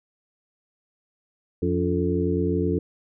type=harmonic tone with a mistuned harmonic; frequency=88 Hz; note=F2; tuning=14 cents sharp; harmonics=1 / 2 / 3 / 4 / 5; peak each=-27 / -27 / -27 / -27 / -27 dBFS; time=1.62-2.79 s; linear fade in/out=5 ms; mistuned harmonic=3; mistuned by=+110 cents; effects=none